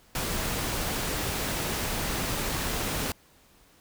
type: noise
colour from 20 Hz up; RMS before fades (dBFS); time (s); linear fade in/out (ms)
pink; -30; 0.15-3.12; 2
effects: pink hiss -59 dBFS RMS until 3.8 s